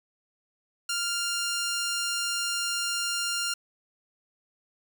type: tone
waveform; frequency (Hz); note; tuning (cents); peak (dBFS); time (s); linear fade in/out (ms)
10% pulse; 1396.9; F6; 0; -19; 0.89-3.54; 5
effects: none